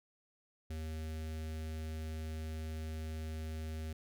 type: tone with notch filter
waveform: square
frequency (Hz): 78.9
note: D#2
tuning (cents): +25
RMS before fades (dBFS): -41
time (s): 0.7-3.93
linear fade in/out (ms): 5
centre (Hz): 1000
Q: 1.3
effects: none